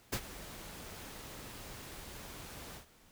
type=noise with ADSR envelope; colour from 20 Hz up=pink; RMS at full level=-33 dBFS; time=0.12-2.86 s; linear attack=12 ms; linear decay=67 ms; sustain=-15 dB; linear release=110 ms; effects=pink hiss -63 dBFS RMS until 3.11 s